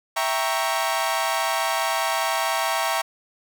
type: chord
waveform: sawtooth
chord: E diminished seventh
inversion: none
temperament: equal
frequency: 659.3 / 784 / 932.3 / 1108.7 Hz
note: E5 / G5 / Bb5 / Db6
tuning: 0 / 0 / 0 / 0 cents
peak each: -23 / -24 / -23 / -24 dBFS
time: 0.16-3.02 s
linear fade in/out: 10 ms
effects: none